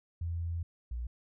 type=tone pair in turn; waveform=sine; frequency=84.5 / 59.63 Hz; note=E2 / A#1; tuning=+43 / +40 cents; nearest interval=tritone; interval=603 cents; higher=first; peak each=-32 / -34 dBFS; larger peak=first; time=0.21-0.63 / 0.91-1.07 s; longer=first; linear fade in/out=5 ms; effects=none